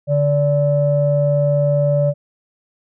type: tone pair together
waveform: sine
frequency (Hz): 144.9 / 579.6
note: D3 / D5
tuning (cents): -23 / -23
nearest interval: 2 octaves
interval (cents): 2400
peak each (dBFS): -15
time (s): 0.07-2.14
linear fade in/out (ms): 50
effects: tanh soft clip ceiling -5 dBFS